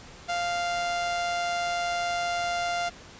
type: tone with amplitude modulation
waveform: sawtooth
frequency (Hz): 697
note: F5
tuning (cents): -4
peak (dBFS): -21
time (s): 0.28-2.9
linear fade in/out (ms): 20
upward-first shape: sine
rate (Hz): 168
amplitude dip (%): 30
effects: pink hiss -47 dBFS RMS until 3.19 s + resampled to 16000 Hz